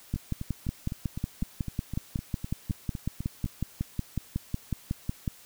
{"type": "two click trains", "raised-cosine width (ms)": 5, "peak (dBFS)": [-21, -16], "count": [14, 29], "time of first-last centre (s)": [[0.16, 3.459], [0.14, 5.278]], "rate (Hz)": [3.94, 5.45], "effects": ["white hiss -53 dBFS RMS until 5.45 s"]}